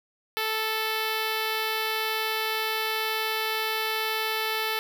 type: tone with notch filter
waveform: 5% pulse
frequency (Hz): 439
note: A4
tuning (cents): -4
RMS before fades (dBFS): -28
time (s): 0.37-4.79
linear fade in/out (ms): 0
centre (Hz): 6600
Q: 1.1
effects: none